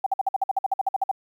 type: tone bursts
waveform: sine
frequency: 775 Hz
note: G5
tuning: 20 cents flat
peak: -18 dBFS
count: 15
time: 0.04-1.114 s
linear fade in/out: 5 ms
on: 24 ms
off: 51 ms
effects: 9-bit